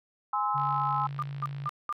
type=chord; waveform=sine; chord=Ab augmented; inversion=none; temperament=just; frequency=830.6 / 1038.3 / 1297.8 Hz; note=Ab5 / C6 / E6; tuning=0 / -14 / -27 cents; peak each=-30 dBFS; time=0.33-1.07 s; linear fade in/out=5 ms
type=tone with pitch glide; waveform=sine; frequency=141.7 to 140.07 Hz; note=C#3 to C#3; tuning=+38 to +18 cents; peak=-34 dBFS; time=0.54-1.69 s; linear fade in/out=20 ms; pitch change=-20 cents; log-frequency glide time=0.71-1.13 s
type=click train; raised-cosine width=0.3 ms; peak=-32 dBFS; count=62; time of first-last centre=0.58-1.693 s; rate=54.8 Hz
type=tone bursts; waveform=sine; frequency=1200 Hz; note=D6; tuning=37 cents sharp; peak=-28 dBFS; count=4; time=1.19-1.926 s; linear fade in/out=0 ms; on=34 ms; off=200 ms
effects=none